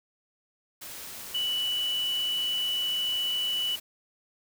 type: tone in noise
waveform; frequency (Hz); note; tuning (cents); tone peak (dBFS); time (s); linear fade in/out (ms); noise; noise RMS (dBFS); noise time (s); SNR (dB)
sine; 2962; F#7; +1; -26; 1.34-3.76; 10; white; -41; 0.81-3.8; +12
effects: none